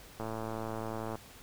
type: click train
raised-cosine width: 1 ms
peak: -24 dBFS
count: 107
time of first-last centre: 0.2-1.155 s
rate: 111 Hz
effects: pink hiss -53 dBFS RMS until 1.42 s